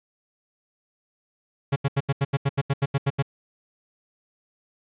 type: tone bursts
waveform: 45% pulse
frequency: 138.59 Hz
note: C#3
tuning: in tune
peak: -19 dBFS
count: 13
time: 1.72-3.225 s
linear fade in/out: 10 ms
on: 41 ms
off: 81 ms
effects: resampled to 8000 Hz + 9-bit